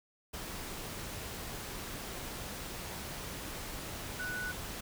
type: tone in noise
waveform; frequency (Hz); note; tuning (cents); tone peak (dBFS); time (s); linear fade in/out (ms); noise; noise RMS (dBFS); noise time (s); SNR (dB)
sine; 1480; F#6; 0; -36; 4.19-4.52; 10; pink; -42; 0.33-4.81; +3
effects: none